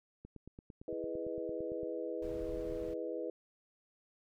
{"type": "click train", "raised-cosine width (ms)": 3, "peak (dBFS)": -36, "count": 15, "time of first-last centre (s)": [0.25, 1.832], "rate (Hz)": 8.85}
{"type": "chord", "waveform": "sine", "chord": "E major seventh", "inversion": "none", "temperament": "equal", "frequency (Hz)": [329.6, 415.3, 493.9, 622.3], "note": ["E4", "G#4", "B4", "D#5"], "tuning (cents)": [0, 0, 0, 0], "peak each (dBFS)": [-42, -43, -40, -45], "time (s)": [0.88, 3.3], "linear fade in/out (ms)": 2}
{"type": "noise", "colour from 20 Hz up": "brown", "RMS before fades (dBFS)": -47, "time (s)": [2.22, 2.94], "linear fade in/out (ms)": 5}
{"effects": []}